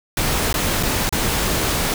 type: noise with dropouts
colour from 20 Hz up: pink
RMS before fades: -20 dBFS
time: 0.17-1.94 s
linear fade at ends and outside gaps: 2 ms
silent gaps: 0.528-0.541 / 0.828-0.832 / 1.093-1.125 s
effects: none